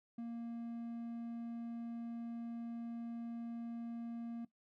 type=tone; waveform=triangle; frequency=233.1 Hz; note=A#3; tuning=in tune; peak=-39 dBFS; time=0.18-4.45 s; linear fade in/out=5 ms; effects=noise-tail reverb RT60 0.1 s tail -17 dB re dry